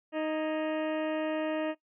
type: harmonic tone with a mistuned harmonic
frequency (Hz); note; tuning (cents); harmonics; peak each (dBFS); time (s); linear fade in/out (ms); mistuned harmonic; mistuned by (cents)
311.4; D#4; +2; 1 / 2 / 3 / 4 / 5 / 6 / 7 / 8 / 9 / 10; -32 / -32 / -42 / -45 / -49 / -45 / -54 / -48 / -47 / -56; 0.12-1.75; 50; 5; +83
effects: noise-tail reverb RT60 0.1 s tail -17 dB re dry